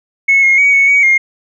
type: tone with pitch steps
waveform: sine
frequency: 2194 / 2150 / 2254 / 2214 / 2254 / 2130 Hz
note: C#7 / C7 / C#7 / C#7 / C#7 / C7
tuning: -18 / +47 / +28 / -3 / +28 / +30 cents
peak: -5 dBFS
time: 0.28-1.18 s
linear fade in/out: 10 ms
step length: 150 ms
effects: tanh soft clip ceiling -2 dBFS